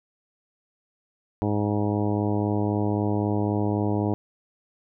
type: harmonic tone with a mistuned harmonic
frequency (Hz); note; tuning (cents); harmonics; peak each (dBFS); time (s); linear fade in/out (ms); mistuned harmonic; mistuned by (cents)
103.83; G#2; 0; 1 / 2 / 3 / 4 / 5 / 6 / 7 / 8 / 9; -26 / -28 / -27 / -31 / -35 / -36 / -36 / -37 / -38; 1.42-4.14; 0; 9; +32
effects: none